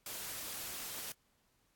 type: noise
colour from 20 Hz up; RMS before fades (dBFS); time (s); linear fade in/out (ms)
white; -43; 0.06-1.12; 2
effects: pink hiss -75 dBFS RMS until 1.75 s + AAC 64 kbps